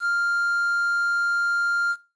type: tone with quantisation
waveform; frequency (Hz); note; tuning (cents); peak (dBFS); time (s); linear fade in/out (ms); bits
triangle; 1396.9; F6; 0; -19; 0-1.96; 50; 8
effects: noise-tail reverb RT60 0.3 s tail -17 dB re dry + resampled to 22050 Hz